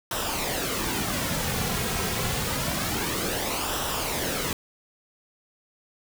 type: noise with flanger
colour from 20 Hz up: pink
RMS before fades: -28 dBFS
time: 0.11-4.53 s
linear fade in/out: 2 ms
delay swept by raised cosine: 0.44 to 3.44 ms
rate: 0.27 Hz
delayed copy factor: -0.55
effects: none